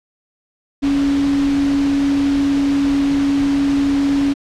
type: tone in noise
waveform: sine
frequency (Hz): 280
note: C#4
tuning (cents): +18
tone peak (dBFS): -13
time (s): 0.82-4.34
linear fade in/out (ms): 20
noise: pink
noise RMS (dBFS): -28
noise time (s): 0.82-4.34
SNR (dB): +12
effects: low-pass 5000 Hz 12 dB/octave